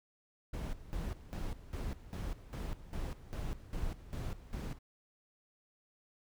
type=noise with tremolo; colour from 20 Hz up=brown; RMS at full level=-38 dBFS; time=0.53-4.79 s; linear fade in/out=10 ms; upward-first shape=square; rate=2.5 Hz; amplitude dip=80%; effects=none